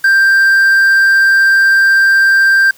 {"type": "tone with quantisation", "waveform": "triangle", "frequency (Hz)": 1579, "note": "G6", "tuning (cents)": 12, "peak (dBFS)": -4, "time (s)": [0.04, 2.71], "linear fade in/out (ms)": 5, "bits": 5, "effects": ["white hiss -44 dBFS RMS until 2.77 s"]}